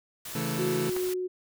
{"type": "noise", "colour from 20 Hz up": "white", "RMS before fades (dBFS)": -39, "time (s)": [0.25, 1.14], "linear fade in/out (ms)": 5}
{"type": "chord", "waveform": "sawtooth", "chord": "A major", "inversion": "first", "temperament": "just", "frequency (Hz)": [137.5, 165, 220], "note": ["C#3", "E3", "A3"], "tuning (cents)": [-14, 2, 0], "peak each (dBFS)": [-30, -29, -29], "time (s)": [0.35, 0.9], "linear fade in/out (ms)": 5}
{"type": "tone with tremolo", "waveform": "sine", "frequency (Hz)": 366.1, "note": "F#4", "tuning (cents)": -18, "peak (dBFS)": -26, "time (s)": [0.58, 1.28], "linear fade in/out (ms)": 20, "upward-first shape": "triangle", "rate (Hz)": 2.7, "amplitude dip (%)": 25}
{"type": "clicks", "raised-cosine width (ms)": 0.5, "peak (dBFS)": -23, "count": 2, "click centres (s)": [0.964, 0.968]}
{"effects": []}